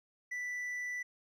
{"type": "tone with hard clipping", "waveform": "sine", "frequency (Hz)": 1975.5, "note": "B6", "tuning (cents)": 0, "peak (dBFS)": -37, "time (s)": [0.31, 1.03], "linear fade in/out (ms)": 10, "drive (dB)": 3, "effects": []}